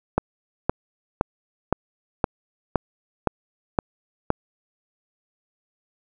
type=click train; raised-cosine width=1 ms; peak=-4 dBFS; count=9; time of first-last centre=0.18-4.304 s; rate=1.94 Hz; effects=none